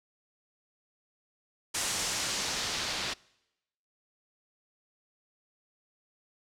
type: noise with low-pass filter sweep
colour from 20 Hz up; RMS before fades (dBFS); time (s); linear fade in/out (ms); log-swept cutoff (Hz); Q
white; -33; 1.74-3.14; 10; 8100 to 4200; 1.2
effects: noise-tail reverb RT60 0.9 s tail -24 dB re dry